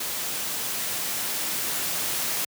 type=noise with level ramp; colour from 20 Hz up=white; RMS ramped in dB=-30 to -27 dBFS; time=0-2.45 s; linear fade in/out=5 ms; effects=high-pass 100 Hz 12 dB/octave